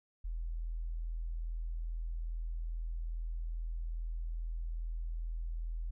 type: tone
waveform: sine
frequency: 41.2 Hz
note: E1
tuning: in tune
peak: -35 dBFS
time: 0.24-5.91 s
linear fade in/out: 10 ms
effects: none